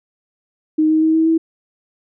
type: tone with pitch steps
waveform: sine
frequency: 311.1 / 314.5 / 318 / 321.5 / 325.1 Hz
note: D#4 / D#4 / D#4 / E4 / E4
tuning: 0 / +19 / +38 / -43 / -24 cents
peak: -11 dBFS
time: 0.78-1.38 s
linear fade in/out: 10 ms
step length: 120 ms
effects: none